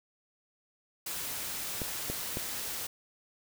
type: noise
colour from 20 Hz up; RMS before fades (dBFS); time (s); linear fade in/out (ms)
white; -37; 1.06-2.87; 5
type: clicks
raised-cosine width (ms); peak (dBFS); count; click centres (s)
2; -21; 3; 1.818 / 2.1 / 2.371
effects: none